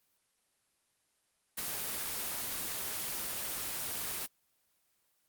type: noise with ADSR envelope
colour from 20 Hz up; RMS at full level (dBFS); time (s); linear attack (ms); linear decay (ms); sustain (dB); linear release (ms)
white; -33; 1.57-4.27; 19; 11; -4; 19
effects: white hiss -75 dBFS RMS until 5.28 s + Opus 24 kbps